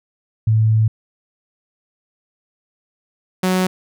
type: tone pair in turn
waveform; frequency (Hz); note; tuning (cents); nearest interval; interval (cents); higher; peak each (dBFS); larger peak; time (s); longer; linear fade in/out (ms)
sine / sawtooth; 110 / 185; A2 / F#3; 0 / 0; major sixth; 900; second; -11; neither; 0.47-0.88 / 3.43-3.67; first; 5
effects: none